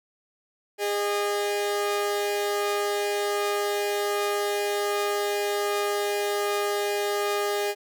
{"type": "tone pair together", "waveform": "sawtooth", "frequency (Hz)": [409.1, 613], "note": ["G#4", "D#5"], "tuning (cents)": [-26, -26], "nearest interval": "perfect fifth", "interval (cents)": 700, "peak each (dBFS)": [-21, -28], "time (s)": [0.78, 7.75], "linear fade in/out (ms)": 50, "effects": []}